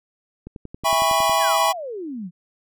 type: click train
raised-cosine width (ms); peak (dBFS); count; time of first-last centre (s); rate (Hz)
3; -22; 10; 0.47-1.296; 10.9
type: chord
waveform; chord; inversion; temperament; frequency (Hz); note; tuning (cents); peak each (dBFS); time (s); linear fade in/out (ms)
square; C# minor seventh; first; equal with one note detuned; 659.3 / 809.3 / 987.8 / 1108.7; E5 / G#5 / B5 / C#6; 0 / -45 / 0 / 0; -23; 0.84-1.73; 20
type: exponential sweep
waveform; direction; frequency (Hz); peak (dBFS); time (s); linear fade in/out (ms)
sine; down; 1845 to 164.81; -28; 1.39-2.31; 50
effects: none